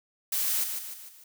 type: noise with echo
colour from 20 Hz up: blue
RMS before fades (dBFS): -28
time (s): 0.32-0.64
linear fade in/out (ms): 5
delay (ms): 150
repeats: 4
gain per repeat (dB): -6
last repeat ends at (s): 1.24
effects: none